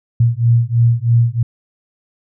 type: beating tone pair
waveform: sine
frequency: 116.1 / 119.2 Hz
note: A#2 / A#2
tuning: -7 / +39 cents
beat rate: 3.1 Hz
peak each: -13 dBFS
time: 0.2-1.43 s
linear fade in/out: 5 ms
effects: none